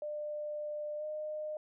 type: tone with pitch glide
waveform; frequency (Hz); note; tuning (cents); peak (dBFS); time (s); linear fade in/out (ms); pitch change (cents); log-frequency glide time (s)
sine; 598 to 610.6; D5 to D#5; +31 to -33; -36; 0.02-1.57; 2; +36; 0.98-1.04
effects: none